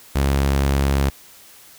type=tone; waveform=sawtooth; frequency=69 Hz; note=C#2; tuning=7 cents flat; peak=-12 dBFS; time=0.15-1.1 s; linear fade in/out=10 ms; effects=white hiss -46 dBFS RMS until 1.78 s